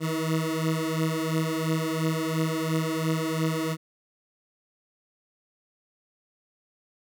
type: beating tone pair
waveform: 20% pulse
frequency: 158.8 / 161.7 Hz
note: D#3 / E3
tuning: +36 / -33 cents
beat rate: 2.9 Hz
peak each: -22 / -24 dBFS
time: 0-3.77 s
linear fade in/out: 50 ms
effects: none

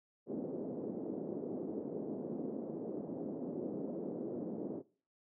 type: band-pass noise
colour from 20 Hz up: pink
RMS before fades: -41 dBFS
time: 0.26-4.83 s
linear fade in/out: 50 ms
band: 210 to 480 Hz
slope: 24 dB/octave
effects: noise-tail reverb RT60 0.4 s tail -20 dB re dry

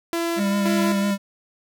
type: tone with tremolo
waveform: sawtooth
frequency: 336.8 Hz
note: E4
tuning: 37 cents sharp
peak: -18 dBFS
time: 0.13-1.11 s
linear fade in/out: 0 ms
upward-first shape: square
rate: 1.9 Hz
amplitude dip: 70%
type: tone with vibrato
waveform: square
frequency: 200.2 Hz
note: G3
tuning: 37 cents sharp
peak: -20 dBFS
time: 0.36-1.18 s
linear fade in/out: 50 ms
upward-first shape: sine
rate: 6 Hz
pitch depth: 20 cents each way
effects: none

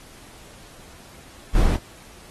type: noise with echo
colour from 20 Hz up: brown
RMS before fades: -17 dBFS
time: 1.55-1.76 s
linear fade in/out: 2 ms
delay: 26 ms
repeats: 1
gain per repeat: -15 dB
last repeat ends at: 1.786 s
effects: pink hiss -47 dBFS RMS until 2.3 s + AAC 32 kbps

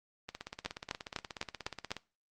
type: two click trains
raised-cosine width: 0.2 ms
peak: -16 / -23 dBFS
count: 6 / 29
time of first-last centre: 0.66-1.916 / 0.29-1.967 s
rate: 3.98 / 16.7 Hz
effects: noise-tail reverb RT60 0.3 s tail -18 dB re dry + Opus 32 kbps

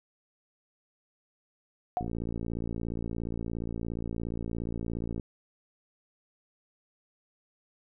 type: tone with exponential decay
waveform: sine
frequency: 720 Hz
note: F#5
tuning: 47 cents flat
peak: -22 dBFS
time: 1.97-2.08 s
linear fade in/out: 0 ms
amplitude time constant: 22 ms
type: click train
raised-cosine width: 3 ms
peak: -22 dBFS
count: 183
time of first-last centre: 2.01-5.197 s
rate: 57.1 Hz
effects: none

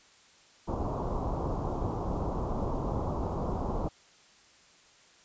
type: low-pass noise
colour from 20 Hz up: pink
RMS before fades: -32 dBFS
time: 0.67-3.89 s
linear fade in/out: 20 ms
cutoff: 1100 Hz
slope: 48 dB/octave
effects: white hiss -59 dBFS RMS until 5.24 s + resampled to 16000 Hz

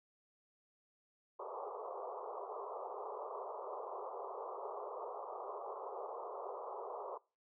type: band-pass noise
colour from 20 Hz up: pink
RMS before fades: -45 dBFS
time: 1.39-7.18 s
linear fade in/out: 10 ms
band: 390 to 1200 Hz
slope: 96 dB/octave
effects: noise-tail reverb RT60 0.3 s tail -21 dB re dry

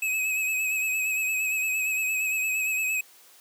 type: tone with vibrato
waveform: square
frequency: 2559 Hz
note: D#7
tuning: 48 cents sharp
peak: -25 dBFS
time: 0.02-3.01 s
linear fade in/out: 5 ms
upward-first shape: sine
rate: 8.7 Hz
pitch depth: 36 cents each way
effects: white hiss -54 dBFS RMS until 3.4 s + high-pass 300 Hz 12 dB/octave

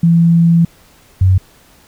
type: tone pair in turn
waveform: sine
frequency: 168.1 / 93.56 Hz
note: E3 / F#2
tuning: +34 / +20 cents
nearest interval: minor seventh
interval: 1014 cents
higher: first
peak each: -6 dBFS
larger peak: neither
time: 0.03-0.65 / 1.21-1.38 s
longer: first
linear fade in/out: 5 ms
effects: pink hiss -47 dBFS RMS until 1.87 s

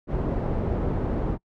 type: low-pass noise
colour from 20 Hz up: pink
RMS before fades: -26 dBFS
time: 0.07-1.38 s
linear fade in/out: 50 ms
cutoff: 610 Hz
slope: 12 dB/octave
effects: noise-tail reverb RT60 0.1 s tail -26 dB re dry

